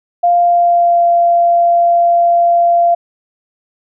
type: tone with pitch glide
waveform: sine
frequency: 698 to 689.2 Hz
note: F5 to F5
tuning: -1 to -23 cents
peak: -7 dBFS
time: 0.23-2.95 s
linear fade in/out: 10 ms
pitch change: -22 cents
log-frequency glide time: 0.38-1.05 s
effects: none